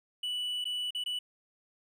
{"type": "tone with dropouts", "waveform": "triangle", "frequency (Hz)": 2960, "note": "F#7", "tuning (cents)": 0, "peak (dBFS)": -30, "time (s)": [0.23, 1.19], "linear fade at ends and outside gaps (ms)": 5, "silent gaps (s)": [[0.643, 0.653], [0.907, 0.948], [1.039, 1.06]], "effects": []}